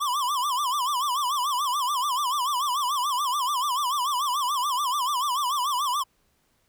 square tone with vibrato, 1077 Hz, C6, 50 cents sharp, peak -24 dBFS, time 0-6.04 s, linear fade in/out 20 ms, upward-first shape sine, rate 6.9 Hz, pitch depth 180 cents each way, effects pink hiss -68 dBFS RMS until 6.68 s

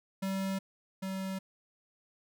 square tone pair in turn, 192.9 / 191.02 Hz, G3 / G3, -28 / -45 cents, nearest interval unison, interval 17 cents, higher first, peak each -32 / -35 dBFS, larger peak first, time 0.22-0.59 / 1.02-1.39 s, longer neither, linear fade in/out 10 ms, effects none

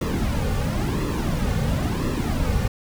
brown noise with flanger, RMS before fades -23 dBFS, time 0.01-2.68 s, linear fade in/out 5 ms, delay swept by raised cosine 1.3 to 3.1 ms, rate 0.97 Hz, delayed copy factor -0.7, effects none

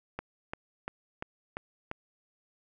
click train, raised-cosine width 0.5 ms, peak -20 dBFS, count 6, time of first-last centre 0.19-1.914 s, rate 2.9 Hz, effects none

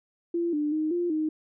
sine tone with pitch steps, 341.4 / 297.5 / 310.4 / 349.2 / 310.8 Hz, F4 / D4 / D#4 / F4 / D#4, -39 / +22 / -4 / 0 / -2 cents, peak -24 dBFS, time 0.34-1.29 s, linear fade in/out 5 ms, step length 190 ms, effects none

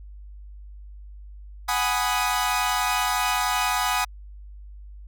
sawtooth chord, G# minor seventh, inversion third, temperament equal, 740 / 830.6 / 987.8 / 1244.5 Hz, F#5 / G#5 / B5 / D#6, 0 / 0 / 0 / 0 cents, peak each -24 / -24 / -24 / -23 dBFS, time 1.68-4.05 s, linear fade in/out 10 ms, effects added 50 Hz sine -39 dBFS peak until 5.07 s

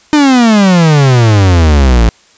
45% pulse exponential sweep, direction down, 307.5 to 54 Hz, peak -4 dBFS, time 0.13-2.09 s, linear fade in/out 0 ms, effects white hiss -45 dBFS RMS until 2.37 s + resampled to 16000 Hz

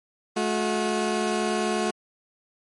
20% pulse tone pair together, 215.2 / 362.2 Hz, A3 / F#4, -38 / -37 cents, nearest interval major sixth, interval 901 cents, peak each -21 / -21 dBFS, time 0.36-1.91 s, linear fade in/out 10 ms, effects MP3 48 kbps

